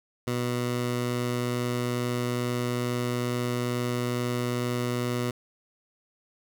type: tone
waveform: 15% pulse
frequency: 122.3 Hz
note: B2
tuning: 16 cents flat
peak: -20 dBFS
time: 0.27-5.31 s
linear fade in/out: 5 ms
effects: none